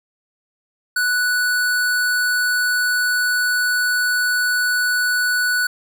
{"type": "tone", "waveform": "square", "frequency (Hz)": 1480, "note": "F#6", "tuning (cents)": 0, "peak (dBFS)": -17, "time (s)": [0.96, 5.67], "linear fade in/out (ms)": 5, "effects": []}